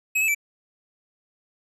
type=tone with pitch steps; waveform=square; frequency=2555 / 2608 / 2323 Hz; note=D#7 / E7 / D7; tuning=+45 / -19 / -20 cents; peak=-20 dBFS; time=0.15-0.348 s; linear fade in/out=10 ms; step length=66 ms; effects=resampled to 32000 Hz + 10-bit